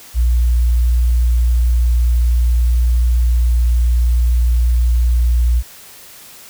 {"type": "tone", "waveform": "sine", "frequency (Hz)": 59.7, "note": "A#1", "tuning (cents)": 42, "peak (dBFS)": -9, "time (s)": [0.14, 5.63], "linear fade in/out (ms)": 50, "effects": ["tanh soft clip ceiling -6 dBFS", "white hiss -39 dBFS RMS until 6.49 s"]}